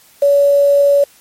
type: tone with quantisation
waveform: sine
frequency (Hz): 567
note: C#5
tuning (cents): +39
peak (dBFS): -7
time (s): 0.22-1.04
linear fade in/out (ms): 5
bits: 5
effects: white hiss -47 dBFS RMS until 1.2 s + MP3 64 kbps